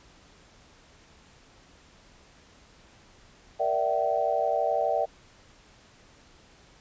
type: chord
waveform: sine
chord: E half-diminished seventh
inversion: second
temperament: equal with one note detuned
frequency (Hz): 466.2 / 587.3 / 659.3 / 766.5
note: Bb4 / D5 / E5 / G5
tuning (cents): 0 / 0 / 0 / -39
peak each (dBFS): -32 / -28 / -28 / -28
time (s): 3.59-5.06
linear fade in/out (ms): 20
effects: pink hiss -56 dBFS RMS until 6.8 s + resampled to 16000 Hz